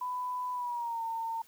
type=tone with pitch glide; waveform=sine; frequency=997 to 909 Hz; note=B5 to A#5; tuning=+16 to -44 cents; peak=-32 dBFS; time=0.01-1.42 s; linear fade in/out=5 ms; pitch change=-160 cents; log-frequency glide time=0.53-1.03 s; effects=white hiss -61 dBFS RMS until 1.47 s